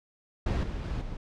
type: noise with level steps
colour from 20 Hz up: brown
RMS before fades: -27 / -34 / -32 / -38 dBFS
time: 0.46-1.17 s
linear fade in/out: 5 ms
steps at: 0.63 / 0.84 / 1.01 s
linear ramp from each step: 5 ms
effects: low-pass 5000 Hz 12 dB/octave